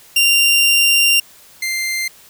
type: tone pair in turn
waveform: sawtooth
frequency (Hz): 2779 / 2090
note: F7 / C7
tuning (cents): -9 / -2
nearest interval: perfect fourth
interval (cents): 493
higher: first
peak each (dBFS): -7 / -15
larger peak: first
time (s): 0.16-1.2 / 1.62-2.08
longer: first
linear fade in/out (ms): 5
effects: white hiss -45 dBFS RMS until 2.29 s